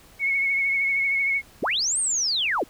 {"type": "tone with vibrato", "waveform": "sine", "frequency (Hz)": 2200, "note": "C#7", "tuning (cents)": -14, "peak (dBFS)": -20, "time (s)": [0.19, 1.42], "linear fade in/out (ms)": 50, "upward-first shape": "triangle", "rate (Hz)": 13, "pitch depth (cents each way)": 35}
{"type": "linear two-way sweep", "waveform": "sine", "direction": "up then down", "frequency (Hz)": [73.42, 8870, 194], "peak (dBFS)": -21, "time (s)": [1.62, 2.64], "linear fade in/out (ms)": 10, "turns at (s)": 1.99}
{"effects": ["pink hiss -52 dBFS RMS until 2.69 s"]}